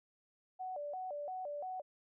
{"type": "tone with vibrato", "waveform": "sine", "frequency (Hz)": 659.3, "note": "E5", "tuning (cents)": 0, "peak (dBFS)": -39, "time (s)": [0.59, 1.82], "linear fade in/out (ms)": 20, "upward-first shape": "square", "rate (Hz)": 2.9, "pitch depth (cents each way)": 210, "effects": []}